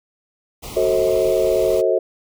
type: band-stop noise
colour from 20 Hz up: pink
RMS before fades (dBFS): -33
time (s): 0.62-1.82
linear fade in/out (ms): 20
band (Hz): 1300 to 2000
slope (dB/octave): 96
type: chord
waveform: sine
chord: F# diminished seventh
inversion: none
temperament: just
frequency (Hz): 370 / 444 / 532.8 / 639.4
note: F#4 / A4 / C5 / Eb5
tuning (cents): 0 / +16 / +31 / +47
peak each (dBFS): -20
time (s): 0.76-1.99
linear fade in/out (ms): 10
effects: none